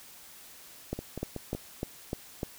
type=two click trains; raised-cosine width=2 ms; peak=-22 / -18 dBFS; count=4 / 6; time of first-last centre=0.99-1.55 / 0.93-2.432 s; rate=5.36 / 3.33 Hz; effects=white hiss -51 dBFS RMS until 2.58 s